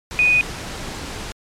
sine tone in noise, 2481 Hz, D#7, 6 cents flat, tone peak -12 dBFS, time 0.19-0.41 s, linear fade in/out 0 ms, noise pink, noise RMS -30 dBFS, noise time 0.11-1.32 s, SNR +15 dB, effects low-pass 8000 Hz 12 dB/octave + MP3 96 kbps

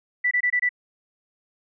sine tone bursts, 1972 Hz, B6, 3 cents flat, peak -18 dBFS, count 5, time 0.24-0.692 s, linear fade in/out 10 ms, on 72 ms, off 23 ms, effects none

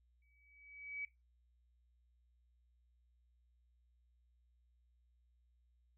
sine tone with exponential growth, 2280 Hz, C#7, 48 cents sharp, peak -39 dBFS, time 0.22-1.05 s, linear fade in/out 2 ms, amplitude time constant 180 ms, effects noise-tail reverb RT60 0.2 s tail -17 dB re dry + added 60 Hz sine -70 dBFS peak until 5.97 s

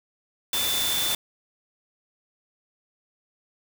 sine tone in noise, 3525 Hz, A7, 2 cents sharp, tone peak -26 dBFS, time 0.53-1.15 s, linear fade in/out 2 ms, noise white, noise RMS -27 dBFS, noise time 0.53-1.15 s, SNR -2 dB, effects none

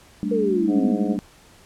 sine chord, G suspended second, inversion none, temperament equal, 196 / 220 / 293.7 Hz, G3 / A3 / D4, 0 / 0 / 0 cents, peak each -26 / -26 / -27 dBFS, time 0.23-1.19 s, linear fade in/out 0 ms
sine exponential sweep, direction down, 480 to 236.4 Hz, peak -19 dBFS, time 0.31-0.93 s, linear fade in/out 10 ms
harmonic tone, 104.1 Hz, G#2, 5 cents sharp, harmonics 2 / 3 / 4 / 5 / 6 / 7, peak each -25 / -29 / -31 / -33 / -35 / -36 dBFS, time 0.67-1.18 s, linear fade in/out 50 ms
effects pink hiss -51 dBFS RMS until 1.65 s + low-pass 11000 Hz 12 dB/octave

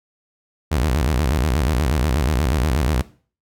sawtooth tone with vibrato, 68.8 Hz, C#2, 12 cents flat, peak -13 dBFS, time 0.71-3.02 s, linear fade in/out 10 ms, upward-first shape square, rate 8.3 Hz, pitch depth 220 cents each way, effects noise-tail reverb RT60 0.4 s tail -17 dB re dry

